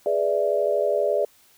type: chord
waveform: sine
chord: E dominant seventh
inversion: first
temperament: equal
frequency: 415.3 / 493.9 / 587.3 / 659.3 Hz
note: G#4 / B4 / D5 / E5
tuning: 0 / 0 / 0 / 0 cents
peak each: -25 / -28 / -22 / -27 dBFS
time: 0.06-1.25 s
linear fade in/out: 2 ms
effects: white hiss -57 dBFS RMS until 1.57 s